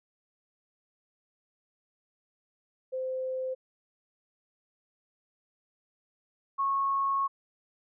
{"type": "tone pair in turn", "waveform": "sine", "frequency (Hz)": [518, 1097.6], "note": ["C5", "C#6"], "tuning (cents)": [-17, -17], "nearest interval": "octave + minor second", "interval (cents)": 1300, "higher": "second", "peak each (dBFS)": [-30, -25], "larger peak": "second", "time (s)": [[2.92, 3.55], [6.58, 7.28]], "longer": "second", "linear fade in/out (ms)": 20, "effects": []}